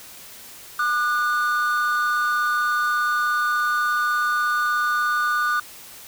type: tone pair together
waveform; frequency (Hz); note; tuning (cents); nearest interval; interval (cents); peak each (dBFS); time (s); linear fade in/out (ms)
triangle; 1204.6 / 1468; D6 / F#6; +44 / -14; minor third; 342; -20; 0.79-5.6; 5
effects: white hiss -42 dBFS RMS until 6.07 s